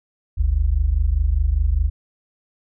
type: tone pair together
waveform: sine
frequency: 48.47 / 73.42 Hz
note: G1 / D2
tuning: -19 / 0 cents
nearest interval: perfect fifth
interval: 719 cents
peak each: -18 dBFS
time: 0.37-1.9 s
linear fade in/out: 20 ms
effects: none